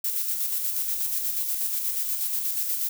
violet noise with tremolo, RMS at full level -26 dBFS, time 0.04-2.89 s, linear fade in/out 5 ms, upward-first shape square, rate 8.3 Hz, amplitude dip 35%, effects none

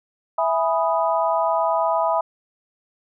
sine chord, E major seventh, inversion none, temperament equal, 659.3 / 830.6 / 987.8 / 1244.5 Hz, E5 / G#5 / B5 / D#6, 0 / 0 / 0 / 0 cents, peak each -21 / -25 / -22 / -27 dBFS, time 0.38-2.21 s, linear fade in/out 5 ms, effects none

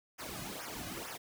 pink noise with flanger, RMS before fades -43 dBFS, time 0.18-1.18 s, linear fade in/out 20 ms, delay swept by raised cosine 0.24 to 2.24 ms, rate 2.2 Hz, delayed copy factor -0.9, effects none

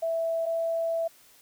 sine tone pair in turn, 659 / 661.5 Hz, E5 / E5, -1 / +6 cents, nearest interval unison, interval 7 cents, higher second, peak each -25 dBFS, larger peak neither, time 0.02-0.46 / 0.46-1.08 s, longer second, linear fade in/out 10 ms, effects white hiss -57 dBFS RMS until 1.41 s

